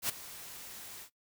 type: noise with ADSR envelope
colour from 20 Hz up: white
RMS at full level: -30 dBFS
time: 0.02-1.1 s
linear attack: 71 ms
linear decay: 10 ms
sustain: -17 dB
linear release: 93 ms
effects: noise-tail reverb RT60 0.1 s tail -18 dB re dry